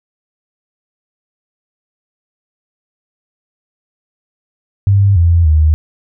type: tone with pitch steps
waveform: sine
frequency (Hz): 99.4 / 84.9 / 77.4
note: G2 / F2 / D#2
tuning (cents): +25 / -48 / -9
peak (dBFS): -6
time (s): 4.87-5.74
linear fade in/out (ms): 0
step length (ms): 290
effects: none

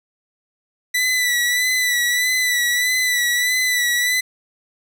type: tone with vibrato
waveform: sawtooth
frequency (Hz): 1975.5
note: B6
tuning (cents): 0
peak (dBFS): -13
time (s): 0.94-4.21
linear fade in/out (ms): 10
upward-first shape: sine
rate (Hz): 1.6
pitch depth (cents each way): 39
effects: none

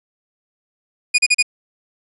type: tone bursts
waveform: sawtooth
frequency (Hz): 2452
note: D#7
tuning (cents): -26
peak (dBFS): -7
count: 4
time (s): 1.14-1.427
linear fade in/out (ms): 10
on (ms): 44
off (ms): 37
effects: resampled to 24000 Hz

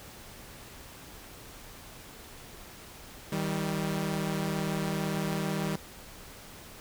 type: tone pair together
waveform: sawtooth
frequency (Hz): 158 / 195.82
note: D#3 / G3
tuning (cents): +27 / -2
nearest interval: major third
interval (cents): 371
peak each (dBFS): -28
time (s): 3.32-5.76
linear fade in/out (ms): 5
effects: pink hiss -48 dBFS RMS until 6.8 s

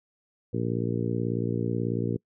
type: harmonic tone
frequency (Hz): 58.27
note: A#1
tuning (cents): 0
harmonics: 2 / 3 / 4 / 5 / 6 / 7 / 8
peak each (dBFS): -30 / -32 / -33 / -34 / -35 / -35 / -36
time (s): 0.53-2.17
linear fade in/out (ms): 10
effects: noise-tail reverb RT60 0.1 s tail -26 dB re dry

